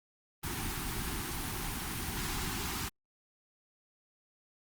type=band-stop noise; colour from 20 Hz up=pink; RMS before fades=-36 dBFS; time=0.43-2.89 s; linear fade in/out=10 ms; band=410 to 740 Hz; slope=96 dB/octave; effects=Opus 24 kbps